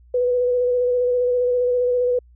sine tone with vibrato, 493.9 Hz, B4, in tune, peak -16 dBFS, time 0.14-2.19 s, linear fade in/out 5 ms, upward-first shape square, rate 15 Hz, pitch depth 16 cents each way, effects added 60 Hz sine -47 dBFS peak until 2.35 s

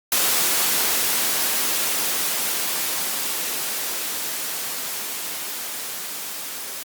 white noise with level ramp, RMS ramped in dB -19 to -32 dBFS, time 0.12-6.83 s, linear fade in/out 2 ms, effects high-pass 200 Hz 12 dB/octave + Opus 48 kbps

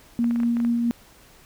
sine tone with tremolo, 235.7 Hz, A#3, 19 cents sharp, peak -18 dBFS, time 0.19-0.91 s, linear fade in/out 0 ms, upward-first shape sine, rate 4.5 Hz, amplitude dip 25%
clicks, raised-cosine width 0.5 ms, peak -23 dBFS, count 8, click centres 0.243 / 0.31 / 0.36 / 0.402 / 0.433 / 0.569 / 0.602 / 0.649 s
effects pink hiss -52 dBFS RMS until 1.45 s

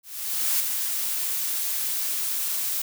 blue noise with ADSR envelope, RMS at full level -22 dBFS, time 0.03-2.82 s, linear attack 570 ms, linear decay 7 ms, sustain -5 dB, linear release 4 ms, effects none

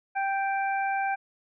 harmonic tone, 784 Hz, G5, in tune, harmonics 1 / 2 / 3, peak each -26 / -32 / -36 dBFS, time 0.15-1.16 s, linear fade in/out 20 ms, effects none

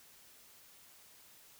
silence, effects white hiss -60 dBFS RMS until 1.59 s

